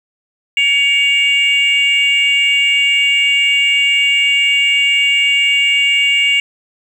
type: tone pair together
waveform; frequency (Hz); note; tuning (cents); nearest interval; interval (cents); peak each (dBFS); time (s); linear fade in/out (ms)
sine; 2248 / 2806; C#7 / F7; +24 / +8; major third; 384; -11; 0.57-6.4; 2
effects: tanh soft clip ceiling -6 dBFS + 7-bit